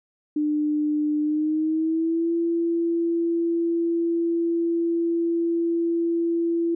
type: tone with pitch glide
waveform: sine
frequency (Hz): 300 to 336.7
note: D4 to E4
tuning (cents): +37 to +37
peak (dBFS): -20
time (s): 0.36-6.75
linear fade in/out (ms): 5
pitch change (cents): +200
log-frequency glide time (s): 1.21-2.33
effects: none